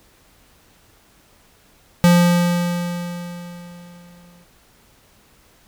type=tone with exponential decay; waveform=square; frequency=174.61 Hz; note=F3; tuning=in tune; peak=-9 dBFS; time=2.04-4.44 s; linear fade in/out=0 ms; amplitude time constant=520 ms; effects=pink hiss -54 dBFS RMS until 5.67 s